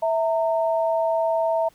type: tone pair together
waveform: sine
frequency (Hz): 655 / 915.9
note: E5 / A#5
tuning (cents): -11 / -31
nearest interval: tritone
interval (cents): 580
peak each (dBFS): -20 / -25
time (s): 0.02-1.69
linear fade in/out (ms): 10
effects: pink hiss -58 dBFS RMS until 1.74 s